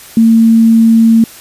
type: tone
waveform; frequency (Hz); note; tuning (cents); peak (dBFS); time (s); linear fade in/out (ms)
sine; 226.6; A#3; -49; -3; 0.17-1.24; 2
effects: white hiss -34 dBFS RMS until 1.4 s + resampled to 32000 Hz